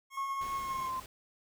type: tone with vibrato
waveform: 25% pulse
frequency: 1085 Hz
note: C#6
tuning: 37 cents flat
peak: -40 dBFS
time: 0.1-0.91 s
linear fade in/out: 50 ms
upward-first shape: triangle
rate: 3.3 Hz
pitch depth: 8 cents each way
type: tone with pitch glide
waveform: sine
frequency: 1094 to 1041.6 Hz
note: C#6 to C6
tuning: -23 to -8 cents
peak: -33 dBFS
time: 0.17-1 s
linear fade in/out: 5 ms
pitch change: -85 cents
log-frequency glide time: 0.57-0.88 s
type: noise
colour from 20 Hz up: pink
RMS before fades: -49 dBFS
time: 0.41-1.06 s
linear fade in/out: 2 ms
effects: none